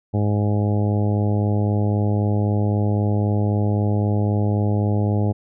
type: harmonic tone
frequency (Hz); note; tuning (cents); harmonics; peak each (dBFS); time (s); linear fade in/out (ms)
103.83; G#2; 0; 1 / 2 / 3 / 4 / 5 / 6 / 7 / 8; -18 / -24 / -28 / -30 / -32 / -34 / -35 / -36; 0.13-5.33; 20
effects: none